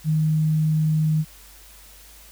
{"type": "tone", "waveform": "sine", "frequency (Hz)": 155.7, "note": "D#3", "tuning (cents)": 2, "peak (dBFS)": -17, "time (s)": [0.04, 1.25], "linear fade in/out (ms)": 50, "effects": ["added 50 Hz sine -49 dBFS peak until 2.31 s", "white hiss -48 dBFS RMS until 2.31 s"]}